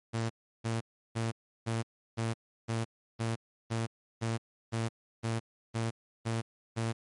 sawtooth tone bursts, 113.9 Hz, A#2, 40 cents flat, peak -26 dBFS, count 14, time 0.13-6.93 s, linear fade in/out 20 ms, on 170 ms, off 340 ms, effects MP3 48 kbps

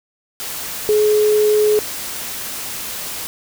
sine tone in noise, 423.5 Hz, G#4, 34 cents sharp, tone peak -11 dBFS, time 0.89-1.79 s, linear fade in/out 0 ms, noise white, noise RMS -27 dBFS, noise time 0.4-3.27 s, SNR +13 dB, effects none

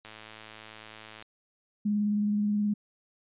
click train, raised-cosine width 0.2 ms, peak -27 dBFS, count 129, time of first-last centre 0.05-1.224 s, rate 109 Hz
sine tone with vibrato, 207.7 Hz, G#3, in tune, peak -24 dBFS, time 1.85-2.74 s, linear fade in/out 10 ms, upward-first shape sine, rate 19 Hz, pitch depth 20 cents each way
effects resampled to 8000 Hz

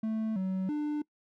triangle tone with pitch steps, 220 / 188.5 / 297.9 Hz, A3 / F#3 / D4, 0 / +32 / +25 cents, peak -27 dBFS, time 0.03-1.02 s, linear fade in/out 5 ms, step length 330 ms, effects noise-tail reverb RT60 0.1 s tail -23 dB re dry

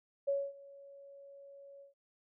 sine tone with ADSR envelope, 558 Hz, C#5, 11 cents sharp, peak -28 dBFS, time 0.27-1.94 s, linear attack 16 ms, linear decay 240 ms, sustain -23 dB, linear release 130 ms, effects none

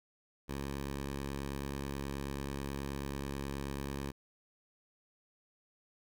10% pulse tone, 69.3 Hz, C#2, in tune, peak -29 dBFS, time 0.48-4.12 s, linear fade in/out 20 ms, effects none

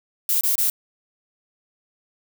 violet noise bursts, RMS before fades -20 dBFS, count 3, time 0.29-0.7 s, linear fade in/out 2 ms, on 120 ms, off 25 ms, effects none

